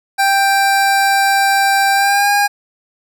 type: tone with pitch glide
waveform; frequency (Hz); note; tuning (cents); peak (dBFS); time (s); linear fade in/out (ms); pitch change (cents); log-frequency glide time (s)
25% pulse; 787 to 813.8; G5 to G#5; +7 to -35; -7; 0.18-2.48; 20; +58; 1.93-2.31
effects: none